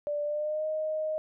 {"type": "tone with pitch glide", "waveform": "sine", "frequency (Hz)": [587.3, 622.2], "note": ["D5", "D#5"], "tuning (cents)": [0, 0], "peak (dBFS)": -28, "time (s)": [0.07, 1.18], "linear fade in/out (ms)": 0, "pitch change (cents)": 100, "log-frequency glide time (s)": [0.23, 0.66], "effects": []}